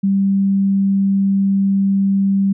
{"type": "tone", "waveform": "sine", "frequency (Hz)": 196, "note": "G3", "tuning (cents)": 0, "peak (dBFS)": -12, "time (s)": [0.03, 2.53], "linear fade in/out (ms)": 10, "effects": []}